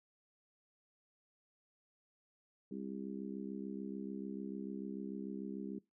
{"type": "harmonic tone", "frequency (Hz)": 66.8, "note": "C2", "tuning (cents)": 36, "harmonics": [3, 4, 5, 6], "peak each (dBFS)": [-44, -46, -48, -50], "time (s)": [2.71, 5.79], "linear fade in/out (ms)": 5, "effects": ["noise-tail reverb RT60 0.2 s tail -21 dB re dry"]}